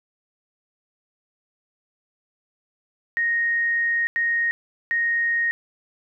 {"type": "tone bursts at uneven times", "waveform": "sine", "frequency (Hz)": 1864.7, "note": "A#6", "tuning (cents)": 0, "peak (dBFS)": -19, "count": 3, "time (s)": [[3.17, 4.07], [4.16, 4.51], [4.91, 5.51]], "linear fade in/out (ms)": 0, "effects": []}